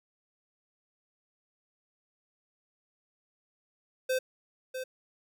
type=tone with echo; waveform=square; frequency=516 Hz; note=C5; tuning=24 cents flat; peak=-27 dBFS; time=4.09-4.19 s; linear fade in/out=10 ms; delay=650 ms; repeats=1; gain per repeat=-8 dB; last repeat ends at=4.84 s; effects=none